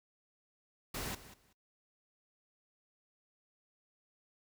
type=noise with echo; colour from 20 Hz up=pink; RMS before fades=-40 dBFS; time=0.94-1.15 s; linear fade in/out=5 ms; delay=190 ms; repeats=2; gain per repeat=-15 dB; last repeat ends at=1.53 s; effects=noise-tail reverb RT60 0.1 s tail -20 dB re dry